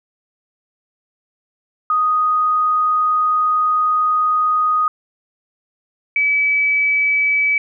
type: tone pair in turn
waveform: sine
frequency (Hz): 1244.5 / 2292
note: D#6 / D7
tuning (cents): 0 / -43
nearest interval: major seventh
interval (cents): 1057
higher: second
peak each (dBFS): -13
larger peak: neither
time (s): 1.9-4.88 / 6.16-7.58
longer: first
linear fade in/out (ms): 2
effects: none